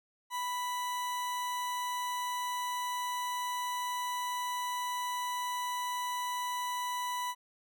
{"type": "tone", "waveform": "40% pulse", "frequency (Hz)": 987.8, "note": "B5", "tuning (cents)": 0, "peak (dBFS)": -32, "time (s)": [0.3, 7.35], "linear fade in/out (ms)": 50, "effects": []}